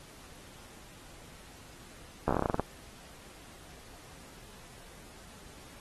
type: slowing click train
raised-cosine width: 1 ms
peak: -14 dBFS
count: 12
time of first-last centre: 2.28-2.597 s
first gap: 13 ms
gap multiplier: 1.15
effects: pink hiss -53 dBFS RMS until 5.8 s + AAC 32 kbps